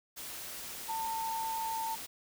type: tone in noise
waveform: sine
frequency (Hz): 899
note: A5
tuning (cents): +37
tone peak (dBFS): -33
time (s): 0.88-1.96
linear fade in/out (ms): 20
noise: white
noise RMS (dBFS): -43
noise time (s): 0.16-2.07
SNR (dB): +7
effects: none